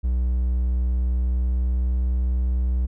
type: tone with pitch glide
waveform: triangle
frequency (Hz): 61.74 to 62.21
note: B1 to B1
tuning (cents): 0 to +13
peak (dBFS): -17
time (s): 0.03-2.87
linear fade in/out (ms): 20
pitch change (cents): +13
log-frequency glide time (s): 0.99-2.05
effects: none